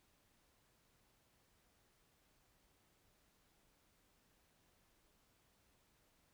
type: silence
effects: pink hiss -75 dBFS RMS until 6.33 s